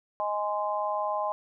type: chord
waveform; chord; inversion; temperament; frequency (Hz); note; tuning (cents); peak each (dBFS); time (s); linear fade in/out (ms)
sine; Ab major; second; just; 623 / 830.6 / 1038.3; Eb5 / Ab5 / C6; +2 / 0 / -14; -31; 0.2-1.32; 0
effects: none